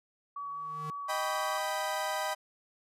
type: tone with vibrato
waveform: sine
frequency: 1134 Hz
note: C#6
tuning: 39 cents sharp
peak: -36 dBFS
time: 0.36-1.58 s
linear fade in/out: 5 ms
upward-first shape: sine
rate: 5.3 Hz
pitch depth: 8 cents each way
type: tone with exponential growth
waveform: square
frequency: 153.4 Hz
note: D#3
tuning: 24 cents flat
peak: -38 dBFS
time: 0.39-0.9 s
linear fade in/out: 0 ms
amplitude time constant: 110 ms
type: chord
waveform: 30% pulse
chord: Eb augmented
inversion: none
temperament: equal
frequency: 622.3 / 784 / 987.8 Hz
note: Eb5 / G5 / B5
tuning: 0 / 0 / 0 cents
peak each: -33 dBFS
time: 1.08-2.35 s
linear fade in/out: 20 ms
effects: resampled to 32000 Hz